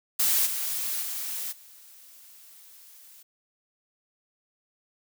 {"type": "noise with level steps", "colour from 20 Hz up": "blue", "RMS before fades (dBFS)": [-23, -30, -33, -51], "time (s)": [0.19, 3.23], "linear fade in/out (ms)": 10, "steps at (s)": [0.45, 1.01, 1.51], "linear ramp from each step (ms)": 20, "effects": []}